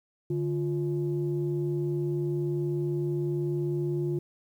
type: tone pair together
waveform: sine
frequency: 146.5 / 350.8 Hz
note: D3 / F4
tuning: -4 / +8 cents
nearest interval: octave + minor third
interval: 1512 cents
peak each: -28 dBFS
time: 0.3-4.19 s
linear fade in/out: 5 ms
effects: tanh soft clip ceiling -20 dBFS + 10-bit